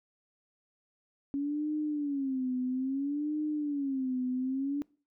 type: tone with vibrato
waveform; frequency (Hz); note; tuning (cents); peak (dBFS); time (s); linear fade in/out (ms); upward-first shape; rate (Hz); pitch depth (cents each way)
sine; 277.2; C#4; 0; -29; 1.34-4.82; 0; sine; 0.6; 160
effects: noise-tail reverb RT60 0.4 s tail -24 dB re dry